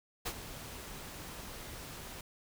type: noise with ADSR envelope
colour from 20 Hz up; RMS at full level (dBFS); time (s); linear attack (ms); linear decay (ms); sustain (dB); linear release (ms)
pink; -34; 0.25-2.21; 18; 58; -12; 3
effects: none